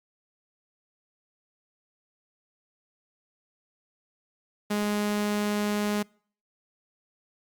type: tone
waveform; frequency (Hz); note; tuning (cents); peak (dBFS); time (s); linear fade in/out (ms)
sawtooth; 207.7; G#3; 0; -21; 4.7-6.03; 10
effects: noise-tail reverb RT60 0.5 s tail -26 dB re dry + Opus 48 kbps